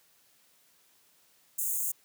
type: high-pass noise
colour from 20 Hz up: white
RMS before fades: -31 dBFS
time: 1.58-1.92 s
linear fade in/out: 10 ms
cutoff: 6500 Hz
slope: 96 dB/octave
effects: white hiss -65 dBFS RMS until 2.04 s + high-pass 100 Hz 12 dB/octave